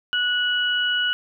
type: tone pair together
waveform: sine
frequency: 1468.7 / 2935 Hz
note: F#6 / F#7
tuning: -13 / -15 cents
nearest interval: octave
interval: 1198 cents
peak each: -22 dBFS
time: 0.13-1.13 s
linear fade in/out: 0 ms
effects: none